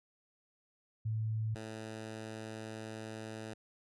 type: tone pair in turn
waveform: sine / 10% pulse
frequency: 110 / 110 Hz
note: A2 / A2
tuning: 0 / 0 cents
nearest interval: unison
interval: 0 cents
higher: neither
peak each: -32 / -34 dBFS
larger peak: first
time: 1.05-1.55 / 1.55-3.54 s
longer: second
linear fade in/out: 10 ms
effects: resampled to 24000 Hz